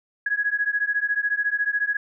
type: beating tone pair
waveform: sine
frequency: 1661.2 / 1675.2 Hz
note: G#6 / G#6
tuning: 0 / +15 cents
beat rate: 14 Hz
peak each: -24 dBFS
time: 0.26-1.97 s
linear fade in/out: 5 ms
effects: none